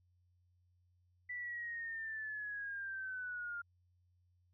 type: linear sweep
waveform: sine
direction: down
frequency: 1979 to 1396.9 Hz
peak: -40 dBFS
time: 1.29-3.62 s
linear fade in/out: 10 ms
effects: added 89 Hz sine -70 dBFS peak until 4.53 s

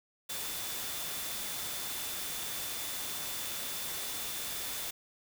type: tone in noise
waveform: sine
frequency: 3520 Hz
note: A7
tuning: in tune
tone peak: -46 dBFS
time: 0.29-4.91 s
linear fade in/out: 10 ms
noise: white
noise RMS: -38 dBFS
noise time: 0.29-4.91 s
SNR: -11 dB
effects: none

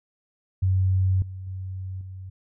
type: tone with level steps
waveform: sine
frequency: 94 Hz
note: F#2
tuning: 28 cents sharp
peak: -18 / -33 / -30 / -35 dBFS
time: 0.62-2.3 s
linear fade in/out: 10 ms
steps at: 1.22 / 1.47 / 2.01 s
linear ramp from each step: 2 ms
effects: none

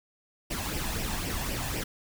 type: noise with flanger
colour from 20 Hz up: pink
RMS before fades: -32 dBFS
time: 0.5-1.84 s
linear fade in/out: 10 ms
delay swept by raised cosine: 0.37 to 1.19 ms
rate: 3.9 Hz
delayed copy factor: +0.55
effects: none

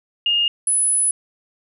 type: tone pair in turn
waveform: sine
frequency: 2837 / 10104 Hz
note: F7 / D#9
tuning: +27 / +26 cents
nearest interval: octave + minor seventh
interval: 2199 cents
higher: second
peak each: -15 dBFS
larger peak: neither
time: 0.26-0.48 / 0.67-1.11 s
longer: second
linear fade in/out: 2 ms
effects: none

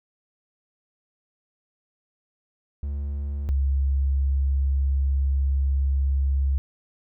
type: tone pair in turn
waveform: triangle / sine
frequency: 70.9 / 68.31 Hz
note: C#2 / C#2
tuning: +40 / -25 cents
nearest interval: minor second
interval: 65 cents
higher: first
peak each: -24 / -19 dBFS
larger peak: second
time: 2.83-3.49 / 3.49-6.58 s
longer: second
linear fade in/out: 0 ms
effects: none

